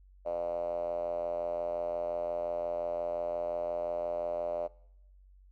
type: tone with band-pass filter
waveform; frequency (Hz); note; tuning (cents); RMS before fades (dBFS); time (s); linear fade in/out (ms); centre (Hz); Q
5% pulse; 85.7; F2; -32; -34; 0.25-4.68; 20; 600; 10
effects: noise-tail reverb RT60 0.8 s tail -22 dB re dry + added 47 Hz sine -55 dBFS peak until 5.51 s